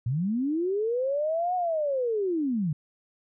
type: linear two-way sweep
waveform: sine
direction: up then down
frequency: 110 to 738 to 140.8 Hz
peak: -24 dBFS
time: 0.06-2.73 s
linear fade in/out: 5 ms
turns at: 1.55 s
effects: none